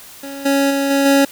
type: tone with level steps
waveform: 25% pulse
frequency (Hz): 277.2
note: C#4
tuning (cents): 0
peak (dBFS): -24 / -9 / -12 / -9 / -6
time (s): 0.23-1.25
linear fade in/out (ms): 5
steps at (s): 0.45 / 0.7 / 0.9 / 1.05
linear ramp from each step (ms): 10
effects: white hiss -39 dBFS RMS until 1.31 s